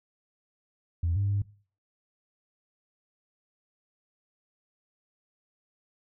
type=tone with pitch steps; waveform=sine; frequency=84.9 / 99.8 / 100.8 Hz; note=F2 / G2 / G2; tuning=-48 / +32 / +49 cents; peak=-23 dBFS; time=1.03-1.42 s; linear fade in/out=5 ms; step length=130 ms; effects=noise-tail reverb RT60 0.4 s tail -20 dB re dry + tanh soft clip ceiling -20 dBFS